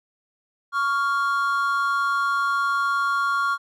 triangle tone pair together, 1115.8 / 1396.9 Hz, C#6 / F6, +11 / 0 cents, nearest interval major third, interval 389 cents, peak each -21 dBFS, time 0.72-3.58 s, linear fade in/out 50 ms, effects none

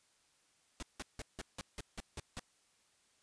pink noise bursts, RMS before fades -43 dBFS, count 9, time 0.8-2.394 s, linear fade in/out 0 ms, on 26 ms, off 170 ms, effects white hiss -72 dBFS RMS until 3.22 s + resampled to 22050 Hz

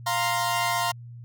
sawtooth chord, F suspended fourth, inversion none, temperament equal, 698.5 / 932.3 / 1046.5 Hz, F5 / Bb5 / C6, 0 / 0 / 0 cents, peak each -24 dBFS, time 0.06-0.92 s, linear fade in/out 10 ms, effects added 119 Hz sine -39 dBFS peak until 1.24 s

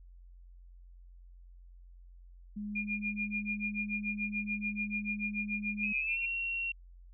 sine tone, 207.7 Hz, G#3, in tune, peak -36 dBFS, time 2.56-5.93 s, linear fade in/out 10 ms
sine tone with tremolo, 2417 Hz, D7, 49 cents sharp, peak -31 dBFS, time 2.75-6.26 s, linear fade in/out 10 ms, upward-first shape sine, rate 6.9 Hz, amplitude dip 100%
sine tone with pitch glide, 2551 to 2734 Hz, D#7 to F7, +43 to -37 cents, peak -32 dBFS, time 5.83-6.72 s, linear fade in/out 5 ms, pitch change +120 cents, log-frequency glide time 5.99-6.19 s
effects added 44 Hz sine -51 dBFS peak until 7.13 s

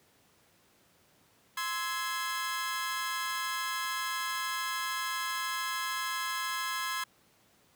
sawtooth tone cluster, 1043 / 1307 / 1673 Hz, C6 / E6 / G#6, -6 / -15 / +12 cents, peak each -31 / -36 / -33 dBFS, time 1.57-7.04 s, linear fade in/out 5 ms, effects pink hiss -65 dBFS RMS until 7.75 s + high-pass 100 Hz 12 dB/octave

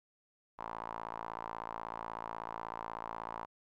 sawtooth tone with band-pass filter, 56.3 Hz, A1, 40 cents sharp, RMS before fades -43 dBFS, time 0.58-3.46 s, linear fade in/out 20 ms, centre 970 Hz, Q 4.4, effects none

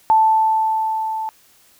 sine tone with level ramp, 880 Hz, A5, in tune, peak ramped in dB -9 to -22 dBFS, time 0.1-1.29 s, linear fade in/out 0 ms, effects white hiss -53 dBFS RMS until 1.79 s

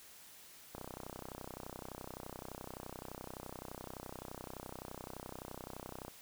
click train, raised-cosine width 1 ms, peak -30 dBFS, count 170, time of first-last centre 0.75-6.081 s, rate 31.7 Hz, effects white hiss -57 dBFS RMS until 6.21 s

